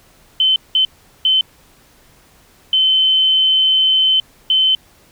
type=tone bursts at uneven times; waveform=sine; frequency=3067 Hz; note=G7; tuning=38 cents flat; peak=-10 dBFS; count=5; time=0.4-0.56 / 0.75-0.85 / 1.25-1.41 / 2.73-4.2 / 4.5-4.75 s; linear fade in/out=2 ms; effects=pink hiss -50 dBFS RMS until 5.11 s